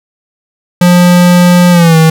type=tone with pitch glide; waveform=square; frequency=177.1 to 160.54 Hz; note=F3 to E3; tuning=+24 to -45 cents; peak=-3 dBFS; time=0.81-2.1 s; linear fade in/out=5 ms; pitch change=-169 cents; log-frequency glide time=1.71-1.97 s; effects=none